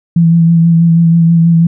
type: tone with vibrato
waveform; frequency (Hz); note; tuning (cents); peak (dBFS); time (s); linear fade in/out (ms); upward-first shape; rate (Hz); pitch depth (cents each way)
sine; 166.9; E3; +22; -4; 0.16-1.67; 5; sine; 6.2; 23
effects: none